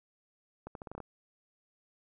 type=accelerating click train; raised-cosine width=1 ms; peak=-28 dBFS; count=8; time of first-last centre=0.67-1.003 s; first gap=82 ms; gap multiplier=0.81; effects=none